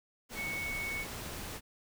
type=tone in noise; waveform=sine; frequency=2217 Hz; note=C#7; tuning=in tune; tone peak=-35 dBFS; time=0.35-1.06 s; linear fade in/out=50 ms; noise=pink; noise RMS=-42 dBFS; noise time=0.29-1.61 s; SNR=+4 dB; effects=none

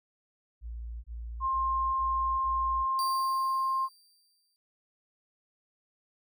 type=tone bursts; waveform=sine; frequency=57.6 Hz; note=A#1; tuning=20 cents flat; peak=-36 dBFS; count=5; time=0.61-2.86 s; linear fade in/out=50 ms; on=430 ms; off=25 ms
type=tone; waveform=sine; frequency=1060 Hz; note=C6; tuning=22 cents sharp; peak=-26 dBFS; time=1.4-3.89 s; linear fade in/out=50 ms
type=tone with exponential decay; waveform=sawtooth; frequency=4683 Hz; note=D8; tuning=6 cents flat; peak=-31 dBFS; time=2.99-4.56 s; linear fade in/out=0 ms; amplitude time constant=340 ms
effects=none

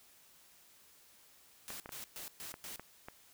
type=noise bursts; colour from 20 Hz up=white; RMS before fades=-46 dBFS; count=5; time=1.68-2.76 s; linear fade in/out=0 ms; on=120 ms; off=120 ms
type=clicks; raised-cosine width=0.5 ms; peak=-30 dBFS; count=6; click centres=1.704 / 1.859 / 1.892 / 2.541 / 2.796 / 3.085 s
effects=white hiss -63 dBFS RMS until 3.33 s

